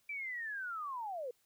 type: linear sweep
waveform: sine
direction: down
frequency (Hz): 2349 to 466.2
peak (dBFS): -38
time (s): 0.09-1.31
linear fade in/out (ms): 5
effects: white hiss -74 dBFS RMS until 1.45 s